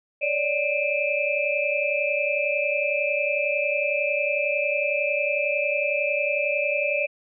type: tone cluster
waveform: sine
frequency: 565 / 596 / 2380 / 2588 Hz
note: C#5 / D5 / D7 / E7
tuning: +33 / +25 / +22 / -32 cents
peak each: -27 dBFS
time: 0.21-7.07 s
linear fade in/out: 20 ms
effects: none